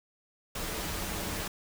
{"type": "noise with comb filter", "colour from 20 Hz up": "pink", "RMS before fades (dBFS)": -35, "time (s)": [0.55, 1.48], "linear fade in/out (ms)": 5, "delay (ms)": 7.8, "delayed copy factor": -0.5, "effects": []}